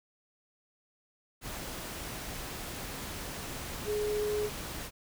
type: tone in noise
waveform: sine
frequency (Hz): 420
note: G#4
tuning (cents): +19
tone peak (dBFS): -29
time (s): 3.85-4.5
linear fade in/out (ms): 50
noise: pink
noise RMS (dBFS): -40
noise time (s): 1.41-4.91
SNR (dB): +8
effects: none